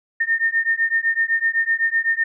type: beating tone pair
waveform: sine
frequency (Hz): 1818 / 1825.9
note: A#6 / A#6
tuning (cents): -44 / -36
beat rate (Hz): 7.9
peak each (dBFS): -20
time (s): 0.2-2.24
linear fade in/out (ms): 10
effects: none